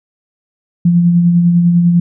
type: tone with tremolo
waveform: sine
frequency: 173 Hz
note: F3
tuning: 16 cents flat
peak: -5 dBFS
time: 0.85-2 s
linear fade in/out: 5 ms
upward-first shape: sine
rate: 10 Hz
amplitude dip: 35%
effects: none